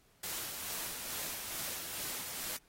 white noise with tremolo, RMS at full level -39 dBFS, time 0.23-2.57 s, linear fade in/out 5 ms, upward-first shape sine, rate 2.3 Hz, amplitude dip 35%, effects pink hiss -68 dBFS RMS until 2.68 s + AAC 48 kbps

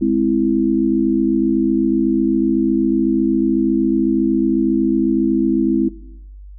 sine chord, Ab augmented, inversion none, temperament equal, 207.7 / 261.6 / 329.6 Hz, Ab3 / C4 / E4, 0 / 0 / 0 cents, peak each -19 / -17 / -17 dBFS, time 0.01-5.89 s, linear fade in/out 10 ms, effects noise-tail reverb RT60 0.8 s tail -18 dB re dry + added 49 Hz sine -34 dBFS peak until 6.58 s

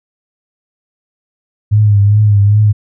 sine tone with vibrato, 103.6 Hz, G#2, 4 cents flat, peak -5 dBFS, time 1.71-2.73 s, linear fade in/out 20 ms, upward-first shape triangle, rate 2.5 Hz, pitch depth 62 cents each way, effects none

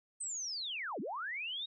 sine linear two-way sweep, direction down then up, 8372 to 175 to 3808 Hz, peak -37 dBFS, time 0.2-1.66 s, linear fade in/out 10 ms, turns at 1 s, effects none

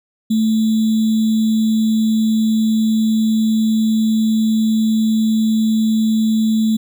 sine tone with sample-and-hold, 220 Hz, A3, in tune, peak -12 dBFS, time 0.3-6.77 s, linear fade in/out 10 ms, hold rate 3675 Hz, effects none

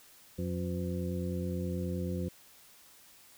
harmonic tone with a mistuned harmonic, 89.4 Hz, F2, 41 cents sharp, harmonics 1 / 2 / 3 / 4 / 6, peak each -36 / -35 / -43 / -41 / -42 dBFS, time 0.38-2.29 s, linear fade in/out 10 ms, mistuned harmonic 6, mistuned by -96 cents, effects white hiss -58 dBFS RMS until 3.37 s

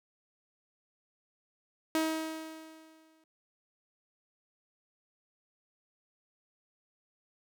sawtooth tone with exponential decay, 318.2 Hz, D#4, 39 cents sharp, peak -22 dBFS, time 1.95-3.24 s, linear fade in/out 1 ms, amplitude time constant 280 ms, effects none

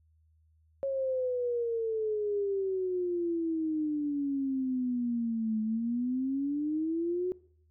sine exponential two-way sweep, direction down then up, 550 to 215.7 to 369.8 Hz, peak -28 dBFS, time 0.83-7.32 s, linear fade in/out 0 ms, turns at 5.61 s, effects noise-tail reverb RT60 0.6 s tail -22 dB re dry + added 79 Hz sine -63 dBFS peak until 7.7 s

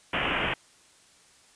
white low-pass noise, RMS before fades -28 dBFS, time 0.13-0.54 s, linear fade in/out 5 ms, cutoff 3100 Hz, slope 96 dB/octave, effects white hiss -58 dBFS RMS until 1.55 s + resampled to 22050 Hz

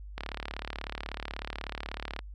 click train, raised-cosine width 0.3 ms, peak -19 dBFS, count 74, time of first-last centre 0.18-2.191 s, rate 36.3 Hz, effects added 50 Hz sine -41 dBFS peak until 2.34 s

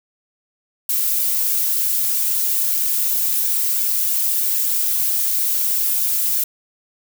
violet noise with flanger, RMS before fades -19 dBFS, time 0.89-6.44 s, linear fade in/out 5 ms, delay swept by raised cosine 1.5 to 2.7 ms, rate 3.1 Hz, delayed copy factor -0.55, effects none

